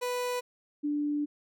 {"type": "tone pair in turn", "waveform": ["30% pulse", "sine"], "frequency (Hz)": [493.9, 293.7], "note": ["B4", "D4"], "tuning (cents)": [0, 0], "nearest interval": "major sixth", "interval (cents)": 900, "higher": "first", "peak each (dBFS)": -27, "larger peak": "neither", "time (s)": [[0.01, 0.41], [0.83, 1.26]], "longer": "second", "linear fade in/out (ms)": 20, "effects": []}